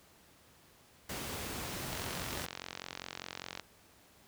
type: noise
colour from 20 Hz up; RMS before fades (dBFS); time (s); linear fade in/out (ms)
pink; -40; 1.09-2.46; 5
type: click train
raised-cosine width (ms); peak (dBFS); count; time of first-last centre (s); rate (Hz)
0.2; -22; 76; 1.93-3.597; 45
effects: pink hiss -62 dBFS RMS until 4.27 s + high-pass 60 Hz 12 dB/octave